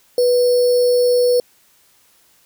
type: tone with sample-and-hold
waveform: sine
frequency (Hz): 491.6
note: B4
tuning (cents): -8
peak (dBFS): -11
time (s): 0.18-1.4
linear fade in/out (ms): 2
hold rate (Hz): 4900
effects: white hiss -55 dBFS RMS until 2.45 s